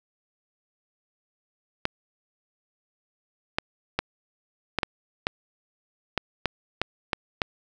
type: clicks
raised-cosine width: 0.3 ms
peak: -7 dBFS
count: 11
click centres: 1.854 / 3.585 / 3.99 / 4.787 / 4.832 / 5.269 / 6.177 / 6.457 / 6.816 / 7.132 / 7.418 s
effects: none